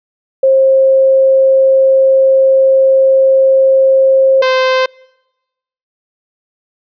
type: tone pair in turn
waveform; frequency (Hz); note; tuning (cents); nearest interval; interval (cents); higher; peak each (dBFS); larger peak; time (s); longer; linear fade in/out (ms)
sine / sawtooth; 533 / 518.1; C5 / C5; +32 / -17; unison; 49; first; -5; neither; 0.43-4.42 / 4.42-4.86; first; 5
effects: noise-tail reverb RT60 1.0 s tail -26 dB re dry + resampled to 11025 Hz